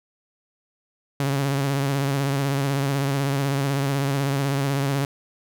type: tone with vibrato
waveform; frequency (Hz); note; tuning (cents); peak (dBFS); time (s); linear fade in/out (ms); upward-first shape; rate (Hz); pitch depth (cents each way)
sawtooth; 138.59; C#3; 0; -17; 1.2-5.05; 2; triangle; 16; 57
effects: none